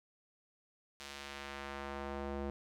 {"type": "tone with band-pass filter sweep", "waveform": "square", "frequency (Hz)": 69.8, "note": "C#2", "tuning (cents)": 13, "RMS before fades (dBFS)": -43, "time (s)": [1, 2.5], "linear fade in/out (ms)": 0, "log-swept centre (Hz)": [4500, 430], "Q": 0.72, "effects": []}